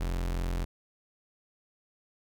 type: tone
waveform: 40% pulse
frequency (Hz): 43.65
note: F1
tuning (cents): 0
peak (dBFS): -28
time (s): 0-0.65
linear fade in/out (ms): 10
effects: none